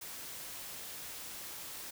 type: noise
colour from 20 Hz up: white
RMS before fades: -45 dBFS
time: 0.01-1.91 s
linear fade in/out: 10 ms
effects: none